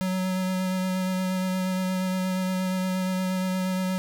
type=tone with vibrato; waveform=square; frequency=185.9 Hz; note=F#3; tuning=8 cents sharp; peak=-25 dBFS; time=0.01-3.98 s; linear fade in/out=0 ms; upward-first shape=sine; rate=8.5 Hz; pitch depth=14 cents each way; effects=none